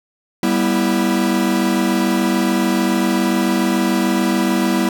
45% pulse chord, E minor, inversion first, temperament equal with one note detuned, 196 / 243 / 329.6 Hz, G3 / B3 / E4, 0 / -28 / 0 cents, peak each -19 dBFS, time 0.43-4.89 s, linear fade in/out 2 ms, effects none

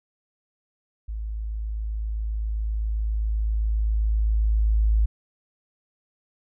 sine tone with level ramp, 53.8 Hz, A1, 38 cents flat, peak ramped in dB -28 to -16 dBFS, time 1.08-5.06 s, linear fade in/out 10 ms, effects none

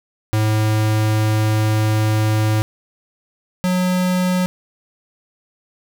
square tone pair in turn, 108.1 / 182.27 Hz, A2 / F#3, -30 / -26 cents, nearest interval major sixth, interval 904 cents, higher second, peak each -15 / -16 dBFS, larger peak first, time 0.33-2.62 / 3.64-4.46 s, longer first, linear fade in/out 0 ms, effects none

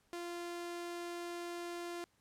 sawtooth tone, 346.4 Hz, F4, 14 cents flat, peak -37 dBFS, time 0.13-2.04 s, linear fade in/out 0 ms, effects pink hiss -74 dBFS RMS until 2.2 s + low-pass 12000 Hz 12 dB/octave

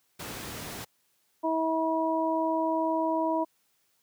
pink noise, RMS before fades -38 dBFS, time 0.19-0.85 s, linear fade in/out 10 ms
harmonic tone, 322.3 Hz, E4, 39 cents flat, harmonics 1 / 2 / 3, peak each -29 / -29 / -29 dBFS, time 1.43-3.45 s, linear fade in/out 20 ms
effects white hiss -71 dBFS RMS until 4.02 s + high-pass 80 Hz 12 dB/octave

